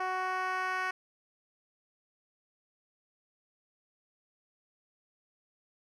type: tone with band-pass filter sweep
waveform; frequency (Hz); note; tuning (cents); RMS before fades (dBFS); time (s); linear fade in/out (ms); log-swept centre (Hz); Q
10% pulse; 371.8; F#4; +8; -33; 0-0.91; 5; 850 to 1500; 1.2
effects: none